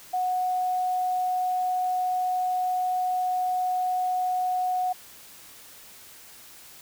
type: tone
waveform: sine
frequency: 734 Hz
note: F#5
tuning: 14 cents flat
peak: -23 dBFS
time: 0.13-4.93 s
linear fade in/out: 10 ms
effects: white hiss -48 dBFS RMS until 6.81 s